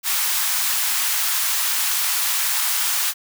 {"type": "high-pass noise", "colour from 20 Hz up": "white", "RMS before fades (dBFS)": -21, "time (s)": [0.03, 3.14], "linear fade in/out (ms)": 50, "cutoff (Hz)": 860, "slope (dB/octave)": 24, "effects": []}